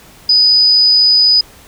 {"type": "tone", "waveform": "sine", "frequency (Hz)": 4978, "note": "D#8", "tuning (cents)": 0, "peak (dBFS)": -6, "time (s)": [0.29, 1.41], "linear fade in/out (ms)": 5, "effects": ["pink hiss -41 dBFS RMS until 1.67 s"]}